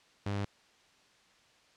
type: tone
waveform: sawtooth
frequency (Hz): 100.9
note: G#2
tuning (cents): -49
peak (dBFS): -28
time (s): 0.26-0.45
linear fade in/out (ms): 5
effects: white hiss -64 dBFS RMS until 1.76 s + low-pass 5000 Hz 12 dB/octave